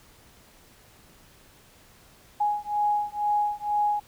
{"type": "beating tone pair", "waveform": "sine", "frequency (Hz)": [830.6, 832.7], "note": ["G#5", "G#5"], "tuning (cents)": [0, 4], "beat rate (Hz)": 2.1, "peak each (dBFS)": -26, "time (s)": [2.4, 4], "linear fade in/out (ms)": 10, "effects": ["pink hiss -55 dBFS RMS until 4.07 s"]}